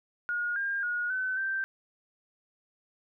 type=tone with pitch steps; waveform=sine; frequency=1436 / 1606 / 1444 / 1518 / 1564 Hz; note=F6 / G6 / F#6 / F#6 / G6; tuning=+48 / +41 / -43 / +44 / -4 cents; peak=-28 dBFS; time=0.29-1.64 s; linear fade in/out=0 ms; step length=270 ms; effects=none